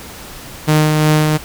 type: tone with tremolo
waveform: sawtooth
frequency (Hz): 153.5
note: D#3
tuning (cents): -23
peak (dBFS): -5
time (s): 0.67-1.38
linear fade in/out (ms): 20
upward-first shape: sine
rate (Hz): 2.8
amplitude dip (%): 30
effects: pink hiss -33 dBFS RMS until 1.44 s